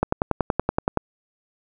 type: click train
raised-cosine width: 1 ms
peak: -5 dBFS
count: 11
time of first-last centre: 0.03-0.973 s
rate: 10.6 Hz
effects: none